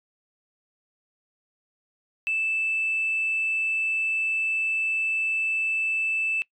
sine tone, 2637 Hz, E7, in tune, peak -22 dBFS, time 2.27-6.42 s, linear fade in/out 0 ms, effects noise-tail reverb RT60 0.1 s tail -22 dB re dry + tanh soft clip ceiling -18 dBFS

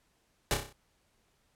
pink noise with echo, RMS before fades -27 dBFS, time 0.51-0.54 s, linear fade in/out 0 ms, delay 31 ms, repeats 6, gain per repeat -5 dB, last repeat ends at 0.726 s, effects pink hiss -72 dBFS RMS until 1.55 s + low-pass 12000 Hz 12 dB/octave

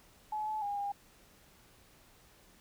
sine tone with pitch steps, 854 / 862 / 813 / 807 Hz, G#5 / A5 / G#5 / G#5, +48 / -36 / -37 / -50 cents, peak -33 dBFS, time 0.32-0.92 s, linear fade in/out 5 ms, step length 150 ms, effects pink hiss -62 dBFS RMS until 2.6 s

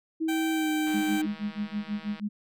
sine tone with pitch glide, 320.8 to 308.3 Hz, E4 to D#4, -47 to -16 cents, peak -25 dBFS, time 0.2-1.27 s, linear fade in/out 20 ms, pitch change -69 cents, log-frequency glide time 0.52-0.7 s
15% pulse tone, 779 Hz, G5, 11 cents flat, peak -25 dBFS, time 0.28-1.22 s, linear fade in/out 10 ms
click train, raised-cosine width 0.3 ms, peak -29 dBFS, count 212, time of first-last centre 0.87-2.197 s, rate 159 Hz
sine tone with tremolo, 207.7 Hz, G#3, in tune, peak -26 dBFS, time 0.93-2.29 s, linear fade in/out 20 ms, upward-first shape sine, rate 6.2 Hz, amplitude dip 100%
effects none

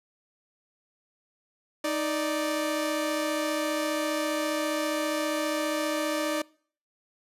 sawtooth tone pair together, 311.1 / 587.3 Hz, D#4 / D5, 0 / 0 cents, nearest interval major seventh, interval 1100 cents, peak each -26 / -25 dBFS, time 1.84-6.42 s, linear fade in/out 5 ms, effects noise-tail reverb RT60 0.5 s tail -24 dB re dry + resampled to 32000 Hz

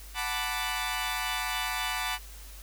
15% pulse chord, B minor seventh, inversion second, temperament equal, 740 / 880 / 987.8 / 1174.7 Hz, F#5 / A5 / B5 / D6, 0 / 0 / 0 / 0 cents, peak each -29 dBFS, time 0.14-2.19 s, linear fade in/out 50 ms, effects added 50 Hz sine -44 dBFS peak until 2.62 s + white hiss -50 dBFS RMS until 2.62 s

